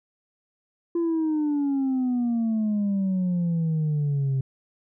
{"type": "exponential sweep", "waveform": "sine", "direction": "down", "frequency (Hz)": [343.1, 131.8], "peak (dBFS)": -19, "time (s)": [0.95, 4.41], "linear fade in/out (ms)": 5, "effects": ["tanh soft clip ceiling -20 dBFS"]}